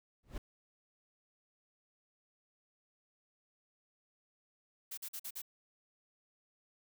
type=noise with exponential growth; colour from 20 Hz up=brown; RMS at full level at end=-35 dBFS; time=0.23-0.38 s; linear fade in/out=5 ms; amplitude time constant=31 ms
type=noise bursts; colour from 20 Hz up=blue; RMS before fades=-43 dBFS; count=5; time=4.91-5.419 s; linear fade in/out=10 ms; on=65 ms; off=46 ms
effects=none